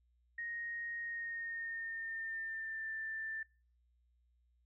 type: tone with pitch glide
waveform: sine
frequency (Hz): 1868 to 1776.4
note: A#6 to A6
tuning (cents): +3 to +16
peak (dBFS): -39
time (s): 0.38-3.43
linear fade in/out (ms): 5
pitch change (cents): -87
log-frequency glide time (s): 1-2.91
effects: noise-tail reverb RT60 0.4 s tail -25 dB re dry + added 60 Hz sine -70 dBFS peak until 4.65 s